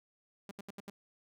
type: tone bursts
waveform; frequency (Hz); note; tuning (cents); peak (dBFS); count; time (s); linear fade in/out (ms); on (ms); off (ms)
sawtooth; 200; G3; +35; -39; 5; 0.49-0.9; 2; 22; 75
effects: none